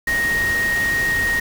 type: tone in noise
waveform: sine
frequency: 1869 Hz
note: A#6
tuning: 4 cents sharp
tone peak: -17 dBFS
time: 0.07-1.4 s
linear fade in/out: 5 ms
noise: pink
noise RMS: -28 dBFS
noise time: 0.07-1.4 s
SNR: +8 dB
effects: none